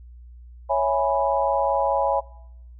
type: chord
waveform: sine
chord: C# minor seventh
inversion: none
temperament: equal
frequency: 554.4 / 659.3 / 830.6 / 987.8 Hz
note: C#5 / E5 / G#5 / B5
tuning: 0 / 0 / 0 / 0 cents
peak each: -23 / -25 / -23 / -26 dBFS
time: 0.69-2.21 s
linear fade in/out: 20 ms
effects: noise-tail reverb RT60 0.8 s tail -22 dB re dry + added 60 Hz sine -41 dBFS peak until 2.79 s